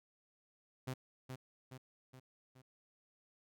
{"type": "tone with echo", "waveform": "sawtooth", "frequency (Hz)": 129.5, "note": "C3", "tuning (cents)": -17, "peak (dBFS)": -35, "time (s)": [0.87, 0.94], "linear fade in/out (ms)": 10, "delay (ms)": 420, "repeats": 4, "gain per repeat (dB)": -5, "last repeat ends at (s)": 2.62, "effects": []}